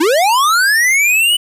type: linear sweep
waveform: square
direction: up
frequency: 287.8 to 2998 Hz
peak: -10 dBFS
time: 0-1.37 s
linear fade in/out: 10 ms
effects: resampled to 32000 Hz + 7-bit